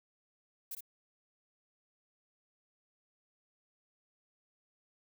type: noise with echo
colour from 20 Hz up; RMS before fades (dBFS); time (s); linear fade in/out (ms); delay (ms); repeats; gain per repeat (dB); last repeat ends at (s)
violet; -41; 0.71-0.75; 5; 57; 1; -5; 0.807
effects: none